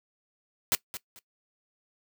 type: noise with echo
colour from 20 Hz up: white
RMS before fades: -24 dBFS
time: 0.72-0.75 s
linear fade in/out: 0 ms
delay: 220 ms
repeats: 2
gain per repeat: -13 dB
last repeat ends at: 1.19 s
effects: noise-tail reverb RT60 0.1 s tail -19 dB re dry